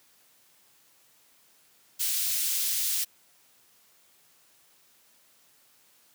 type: high-pass noise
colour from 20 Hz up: white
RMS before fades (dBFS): -28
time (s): 1.99-3.05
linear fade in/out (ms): 20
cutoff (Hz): 3300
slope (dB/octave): 12
effects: white hiss -62 dBFS RMS until 6.14 s + high-pass 100 Hz 12 dB/octave